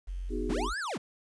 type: tone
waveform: sine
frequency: 45.29 Hz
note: F#1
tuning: 36 cents flat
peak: -33 dBFS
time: 0.07-0.74 s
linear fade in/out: 20 ms
type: chord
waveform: sine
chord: G# minor seventh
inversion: first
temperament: equal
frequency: 246.9 / 311.1 / 370 / 415.3 Hz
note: B3 / D#4 / F#4 / G#4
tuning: 0 / 0 / 0 / 0 cents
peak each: -37 dBFS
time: 0.29-0.7 s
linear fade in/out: 50 ms
type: linear two-way sweep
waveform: square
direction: up then down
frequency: 103.83 to 1760 to 103.83 Hz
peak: -33 dBFS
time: 0.49-0.98 s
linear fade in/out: 10 ms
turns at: 0.79 s
effects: resampled to 22050 Hz + 10-bit